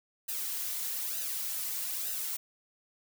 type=noise with flanger; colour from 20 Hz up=blue; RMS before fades=-35 dBFS; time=0.28-2.37 s; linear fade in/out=10 ms; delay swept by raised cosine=0.89 to 3.69 ms; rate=1.1 Hz; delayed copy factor=-0.7; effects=none